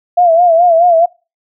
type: tone with vibrato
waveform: sine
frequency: 683 Hz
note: F5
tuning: 39 cents flat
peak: -5 dBFS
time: 0.17-1.06 s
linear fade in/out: 10 ms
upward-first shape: sine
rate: 4.7 Hz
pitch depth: 87 cents each way
effects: noise-tail reverb RT60 0.3 s tail -25 dB re dry